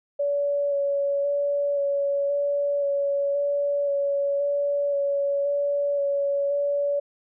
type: tone with vibrato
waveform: sine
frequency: 567 Hz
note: C#5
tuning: 39 cents sharp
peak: -21 dBFS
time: 0.19-7 s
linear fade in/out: 10 ms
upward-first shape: square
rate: 0.95 Hz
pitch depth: 12 cents each way
effects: none